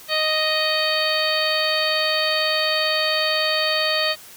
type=harmonic tone with a mistuned harmonic; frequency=622.3 Hz; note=D#5; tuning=in tune; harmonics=1 / 2 / 3 / 4 / 5 / 6 / 7; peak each=-24 / -28 / -26 / -28 / -27 / -28 / -24 dBFS; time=0.08-4.16 s; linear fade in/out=50 ms; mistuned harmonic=7; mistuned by=+52 cents; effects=white hiss -43 dBFS RMS until 4.36 s